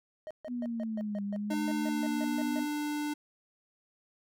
triangle tone bursts, 622.3 Hz, D#5, in tune, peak -36 dBFS, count 14, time 0.27-2.594 s, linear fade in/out 0 ms, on 36 ms, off 140 ms
sine linear two-way sweep, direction down then up, 248.9 to 200.2 to 248.9 Hz, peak -32 dBFS, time 0.47-2.67 s, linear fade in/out 50 ms, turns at 1.23 s
square tone with pitch glide, 301.6 to 296.6 Hz, D4 to D4, +46 to +17 cents, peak -32 dBFS, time 1.5-3.14 s, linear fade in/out 10 ms, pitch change -29 cents, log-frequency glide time 1.75-2.12 s
effects none

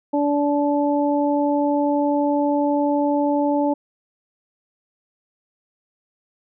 harmonic tone, 289.3 Hz, D4, 26 cents flat, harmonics 1 / 2 / 3, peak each -19 / -22 / -24 dBFS, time 0.13-3.74 s, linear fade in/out 10 ms, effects none

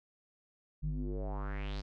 square tone with low-pass filter sweep, 49.77 Hz, G1, 27 cents sharp, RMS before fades -37 dBFS, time 0.82-1.82 s, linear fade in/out 20 ms, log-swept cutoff 130 to 5100 Hz, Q 4, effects none

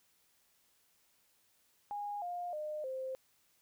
sine tone with pitch steps, 821 / 706.5 / 608 / 523.2 Hz, G#5 / F5 / D#5 / C5, -20 / +20 / -40 / 0 cents, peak -37 dBFS, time 1.91-3.15 s, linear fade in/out 0 ms, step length 310 ms, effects white hiss -72 dBFS RMS until 3.61 s

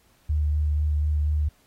sine tone with vibrato, 75 Hz, D2, 37 cents sharp, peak -20 dBFS, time 0.29-1.49 s, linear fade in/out 10 ms, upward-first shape sine, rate 4.1 Hz, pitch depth 15 cents each way, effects pink hiss -62 dBFS RMS until 1.66 s + AAC 48 kbps

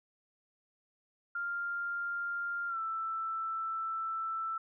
sine tone with pitch glide, 1396.9 to 1326.9 Hz, F6 to E6, 0 to +11 cents, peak -33 dBFS, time 1.35-4.58 s, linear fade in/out 5 ms, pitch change -89 cents, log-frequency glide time 2.68-2.79 s, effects none

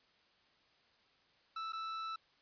45% pulse tone with dropouts, 1318.5 Hz, E6, in tune, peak -39 dBFS, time 1.56-2.16 s, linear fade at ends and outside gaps 5 ms, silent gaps 1.723-1.731 s, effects white hiss -70 dBFS RMS until 2.41 s + resampled to 11025 Hz

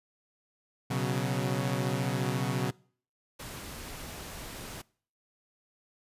sawtooth chord, B suspended second, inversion none, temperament equal with one note detuned, 124.19 / 138.59 / 185 Hz, B2 / C#3 / F#3, +10 / 0 / 0 cents, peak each -28 / -28 / -30 dBFS, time 0.9-2.71 s, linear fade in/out 10 ms
pink noise, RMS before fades -42 dBFS, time 3.39-4.82 s, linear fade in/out 10 ms
effects noise-tail reverb RT60 0.5 s tail -24 dB re dry + resampled to 32000 Hz

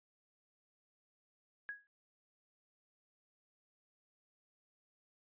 sine tone with exponential decay, 1661.2 Hz, G#6, in tune, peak -37 dBFS, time 1.69-1.87 s, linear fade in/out 0 ms, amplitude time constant 38 ms, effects resampled to 8000 Hz

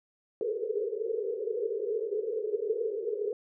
pink band-pass noise, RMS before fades -32 dBFS, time 0.41-3.33 s, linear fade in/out 2 ms, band 410 to 470 Hz, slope 96 dB/octave, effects none

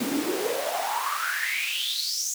pink noise with high-pass filter sweep, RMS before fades -28 dBFS, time 0-2.34 s, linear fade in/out 5 ms, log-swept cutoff 230 to 6800 Hz, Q 8.3, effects none

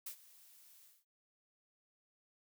blue noise with ADSR envelope, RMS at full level -43 dBFS, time 0.06-1.05 s, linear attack 7 ms, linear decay 87 ms, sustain -19 dB, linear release 210 ms, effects none

